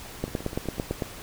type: two click trains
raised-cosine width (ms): 2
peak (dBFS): -13 / -24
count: 8 / 6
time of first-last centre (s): 0.24-1.022 / 0.28-0.908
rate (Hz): 8.95 / 7.96
effects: pink hiss -42 dBFS RMS until 1.22 s